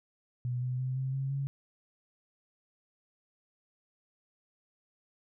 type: tone with pitch steps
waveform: sine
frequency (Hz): 123.47 / 126.28 / 129.16 / 132.1 / 135.11 / 138.19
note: B2 / B2 / C3 / C3 / C#3 / C#3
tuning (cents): 0 / +39 / -22 / +17 / -44 / -5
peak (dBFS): -30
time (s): 0.45-1.47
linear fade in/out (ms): 0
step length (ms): 170
effects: none